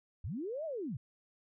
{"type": "linear two-way sweep", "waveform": "sine", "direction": "up then down", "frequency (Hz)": [61.6, 665, 100.9], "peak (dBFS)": -36, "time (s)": [0.24, 0.97], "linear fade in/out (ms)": 5, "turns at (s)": 0.65, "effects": []}